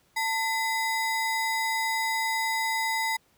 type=ring-modulated tone; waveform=square; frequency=1459 Hz; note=F#6; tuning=25 cents flat; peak=-23 dBFS; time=0.16-3.17 s; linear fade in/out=10 ms; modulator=564 Hz; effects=pink hiss -65 dBFS RMS until 3.37 s + high-pass 60 Hz 12 dB/octave